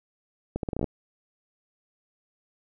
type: accelerating click train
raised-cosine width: 2 ms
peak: -15 dBFS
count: 9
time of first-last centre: 0.56-0.842 s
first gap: 72 ms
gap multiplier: 0.78
effects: none